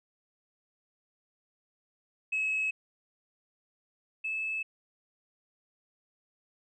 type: tone pair in turn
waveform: sine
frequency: 2575 / 2609 Hz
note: E7 / E7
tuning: -41 / -18 cents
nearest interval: unison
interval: 23 cents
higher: second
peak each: -26 / -30 dBFS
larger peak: first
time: 2.32-2.71 / 4.24-4.63 s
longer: neither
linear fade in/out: 10 ms
effects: tanh soft clip ceiling -24 dBFS